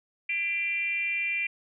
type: tone with frequency modulation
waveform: sine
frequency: 2366 Hz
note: D7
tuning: 12 cents sharp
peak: -26 dBFS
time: 0.29-1.47 s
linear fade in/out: 5 ms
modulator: 358 Hz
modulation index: 0.7
effects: none